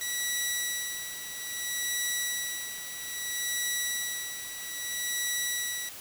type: tone with tremolo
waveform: 10% pulse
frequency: 1947 Hz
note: B6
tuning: 25 cents flat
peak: -19 dBFS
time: 0.01-5.89 s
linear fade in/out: 2 ms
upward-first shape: sine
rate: 0.61 Hz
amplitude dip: 70%
effects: white hiss -44 dBFS RMS until 6 s